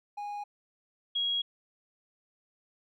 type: tone pair in turn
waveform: triangle / sine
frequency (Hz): 823 / 3300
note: G#5 / G#7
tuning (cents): -16 / -12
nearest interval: 2 octaves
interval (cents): 2404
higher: second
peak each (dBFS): -33 / -27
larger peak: second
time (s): 0.17-0.44 / 1.15-1.42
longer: neither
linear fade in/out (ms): 10
effects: none